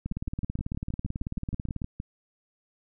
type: two click trains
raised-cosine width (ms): 5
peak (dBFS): -19 / -21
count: 33 / 13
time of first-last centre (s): 0.06-1.818 / 0.12-2.001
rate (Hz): 18.2 / 6.38
effects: none